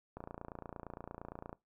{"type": "click train", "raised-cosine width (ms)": 1, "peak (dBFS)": -30, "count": 40, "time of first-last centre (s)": [0.17, 1.529], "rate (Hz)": 28.7, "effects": ["noise-tail reverb RT60 0.2 s tail -21 dB re dry"]}